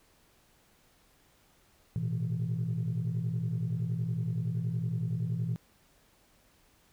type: chord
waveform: sine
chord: A suspended second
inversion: none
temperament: equal with one note detuned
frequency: 112.77 / 123.47 / 164.81 Hz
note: A2 / B2 / E3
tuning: +43 / 0 / 0 cents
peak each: -33 / -32 / -32 dBFS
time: 1.96-5.56 s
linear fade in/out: 0 ms
effects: tanh soft clip ceiling -24 dBFS + pink hiss -65 dBFS RMS until 6.92 s